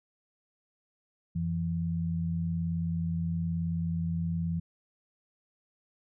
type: tone pair together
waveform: sine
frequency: 88.9 / 167.82 Hz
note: F2 / E3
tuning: +31 / +31 cents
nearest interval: major seventh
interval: 1100 cents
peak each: -34 / -29 dBFS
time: 1.35-4.6 s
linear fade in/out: 10 ms
effects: none